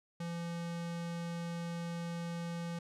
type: tone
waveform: square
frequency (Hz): 170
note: F3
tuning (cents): -46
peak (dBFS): -38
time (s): 0.2-2.79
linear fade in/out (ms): 5
effects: low-pass 9000 Hz 12 dB/octave